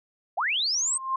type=linear sweep; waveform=sine; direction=up; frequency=597 to 8510 Hz; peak=-23 dBFS; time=0.37-0.98 s; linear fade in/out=10 ms
type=tone with exponential growth; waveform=sine; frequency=1057 Hz; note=C6; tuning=17 cents sharp; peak=-21 dBFS; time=0.74-1.16 s; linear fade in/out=5 ms; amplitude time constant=90 ms
effects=none